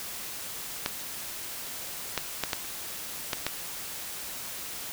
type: clicks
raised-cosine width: 0.2 ms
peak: -9 dBFS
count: 6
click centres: 0.861 / 2.177 / 2.437 / 2.532 / 3.332 / 3.466 s
effects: white hiss -38 dBFS RMS until 4.92 s